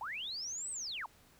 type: linear two-way sweep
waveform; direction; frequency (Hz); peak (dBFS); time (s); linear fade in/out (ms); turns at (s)
sine; up then down; 784 to 8372 to 784; -38; 0.01-1.06; 2; 0.71
effects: pink hiss -64 dBFS RMS until 1.39 s